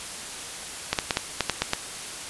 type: clicks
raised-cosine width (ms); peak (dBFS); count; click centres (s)
0.2; -4; 8; 0.93 / 0.988 / 1.108 / 1.171 / 1.407 / 1.497 / 1.62 / 1.734
effects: white hiss -36 dBFS RMS until 2.29 s + resampled to 24000 Hz